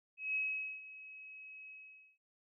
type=tone with ADSR envelope; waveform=sine; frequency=2558 Hz; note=D#7; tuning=47 cents sharp; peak=-32 dBFS; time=0.17-2.18 s; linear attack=180 ms; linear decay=460 ms; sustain=-17 dB; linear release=480 ms; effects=noise-tail reverb RT60 0.5 s tail -24 dB re dry